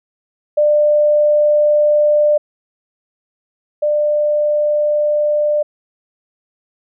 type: tone pair in turn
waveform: sine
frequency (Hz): 596 / 596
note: D5 / D5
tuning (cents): +25 / +25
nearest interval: unison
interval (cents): 0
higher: neither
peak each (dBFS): -9 / -12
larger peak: first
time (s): 0.57-2.38 / 3.82-5.63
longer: neither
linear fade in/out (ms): 10
effects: none